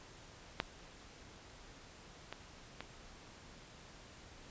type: clicks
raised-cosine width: 0.3 ms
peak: -16 / -26 / -26 dBFS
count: 3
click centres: 0.601 / 2.326 / 2.806 s
effects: pink hiss -56 dBFS RMS until 4.5 s + resampled to 16000 Hz

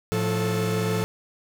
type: tone cluster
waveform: 45% pulse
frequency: 110.9 / 177.2 / 437.1 Hz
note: A2 / F3 / A4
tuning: +14 / +25 / -11 cents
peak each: -27 dBFS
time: 0.12-1.04 s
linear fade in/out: 0 ms
effects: none

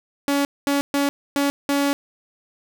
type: tone bursts at uneven times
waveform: sawtooth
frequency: 282.3 Hz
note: C#4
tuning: 32 cents sharp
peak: -14 dBFS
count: 5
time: 0.28-0.45 / 0.67-0.81 / 0.94-1.09 / 1.36-1.5 / 1.69-1.93 s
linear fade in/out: 0 ms
effects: none

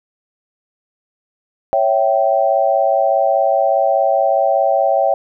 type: chord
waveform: sine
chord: C# diminished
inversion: none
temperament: equal with one note detuned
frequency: 554.4 / 659.3 / 775.9 Hz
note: C#5 / E5 / G5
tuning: 0 / 0 / -18 cents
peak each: -16 dBFS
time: 1.73-5.14 s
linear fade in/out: 0 ms
effects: none

